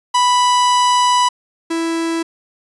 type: tone pair in turn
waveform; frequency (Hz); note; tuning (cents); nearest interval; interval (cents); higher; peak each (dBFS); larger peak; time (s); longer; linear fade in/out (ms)
45% pulse; 987.8 / 330.2; B5 / E4; 0 / +3; octave + perfect fifth; 1897; first; -11 / -17; first; 0.14-1.29 / 1.7-2.23; first; 10
effects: resampled to 24000 Hz